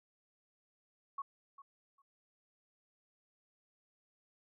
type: tone with echo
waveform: sine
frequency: 1108.7 Hz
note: C#6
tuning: in tune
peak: -37 dBFS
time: 1.18-1.22 s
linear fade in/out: 5 ms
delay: 400 ms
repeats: 2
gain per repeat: -15 dB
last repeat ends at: 2.02 s
effects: none